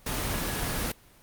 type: tone in noise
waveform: sine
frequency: 1675 Hz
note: G#6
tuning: 14 cents sharp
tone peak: -41 dBFS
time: 0.33-0.84 s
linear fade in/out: 5 ms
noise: pink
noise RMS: -30 dBFS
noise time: 0.06-0.92 s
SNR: -14 dB
effects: pink hiss -56 dBFS RMS until 1.22 s + Opus 24 kbps